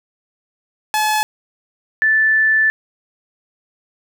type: tone pair in turn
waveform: sawtooth / sine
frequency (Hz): 857 / 1756.1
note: A5 / A6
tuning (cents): -46 / -4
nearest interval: octave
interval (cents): 1242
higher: second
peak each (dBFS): -11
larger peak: neither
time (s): 0.94-1.23 / 2.02-2.7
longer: second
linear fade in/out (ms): 0
effects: none